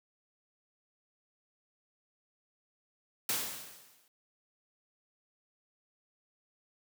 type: noise with exponential decay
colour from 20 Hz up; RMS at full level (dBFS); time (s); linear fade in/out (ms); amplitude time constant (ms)
white; -30; 3.29-4.08; 2; 170
effects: high-pass 100 Hz 12 dB/octave